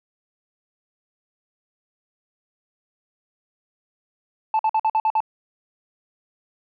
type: tone bursts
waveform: sine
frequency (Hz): 877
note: A5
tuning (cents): -6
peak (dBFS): -14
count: 7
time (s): 4.54-5.204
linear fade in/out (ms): 2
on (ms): 52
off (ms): 50
effects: tanh soft clip ceiling -15 dBFS